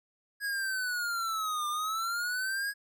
square linear two-way sweep, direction down then up, 1661.2 to 1191 to 1661.2 Hz, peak -31 dBFS, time 0.4-2.74 s, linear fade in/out 50 ms, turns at 1.68 s, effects none

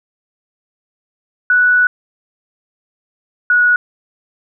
sine tone pair in turn, 1477 / 1460.9 Hz, F#6 / F#6, -3 / -22 cents, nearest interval unison, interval 19 cents, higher first, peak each -8 dBFS, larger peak neither, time 1.5-1.87 / 3.5-3.76 s, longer first, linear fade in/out 2 ms, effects none

